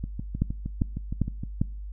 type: two click trains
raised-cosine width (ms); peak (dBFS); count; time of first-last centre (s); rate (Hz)
5; -10 / -19; 4 / 10; 0.42-1.615 / 0.04-1.435; 2.51 / 6.45
effects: noise-tail reverb RT60 0.5 s tail -24 dB re dry + added 50 Hz sine -34 dBFS peak until 1.92 s